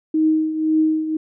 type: tone with tremolo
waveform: sine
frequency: 313.8 Hz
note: D#4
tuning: 15 cents sharp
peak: -12 dBFS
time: 0.14-1.17 s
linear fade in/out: 5 ms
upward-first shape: triangle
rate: 1.9 Hz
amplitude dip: 70%
effects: none